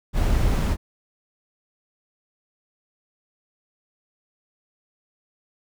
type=noise; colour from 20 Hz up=brown; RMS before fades=-20 dBFS; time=0.13-0.77 s; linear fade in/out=50 ms; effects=none